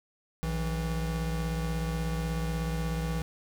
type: tone pair together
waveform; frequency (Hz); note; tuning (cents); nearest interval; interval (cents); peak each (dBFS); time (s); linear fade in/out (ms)
square; 59.58 / 162.3; A#1 / E3; +38 / -27; octave + perfect fourth; 1735; -33 / -32; 0.43-3.22; 0
effects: none